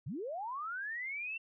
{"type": "linear sweep", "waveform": "sine", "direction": "up", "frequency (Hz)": [101.9, 2722], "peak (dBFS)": -37, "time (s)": [0.06, 1.38], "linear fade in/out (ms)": 10, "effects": []}